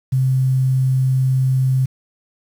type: tone with quantisation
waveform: sine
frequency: 130.81 Hz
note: C3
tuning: in tune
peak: -13 dBFS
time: 0.12-1.86 s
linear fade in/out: 10 ms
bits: 7
effects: none